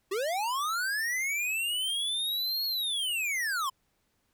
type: linear two-way sweep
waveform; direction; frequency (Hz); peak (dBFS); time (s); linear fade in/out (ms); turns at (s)
square; up then down; 361.7 to 4356 to 1009; -29; 0.11-3.7; 10; 2.65
effects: pink hiss -74 dBFS RMS until 4.33 s